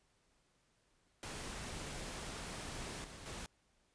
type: noise with level steps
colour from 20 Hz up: pink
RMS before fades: -45 / -52 / -46 dBFS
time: 1.23-3.46 s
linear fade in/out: 0 ms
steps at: 3.04 / 3.26 s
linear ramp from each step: 2 ms
effects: pink hiss -75 dBFS RMS until 3.94 s + resampled to 22050 Hz